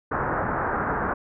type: low-pass noise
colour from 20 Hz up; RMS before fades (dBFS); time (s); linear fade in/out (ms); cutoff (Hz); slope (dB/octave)
white; -26; 0.11-1.14; 10; 1600; 48
effects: none